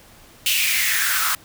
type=noise with high-pass filter sweep; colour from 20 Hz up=white; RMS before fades=-20 dBFS; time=0.46-1.35 s; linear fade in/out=2 ms; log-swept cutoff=2900 to 1200 Hz; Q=5.1; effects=pink hiss -48 dBFS RMS until 1.44 s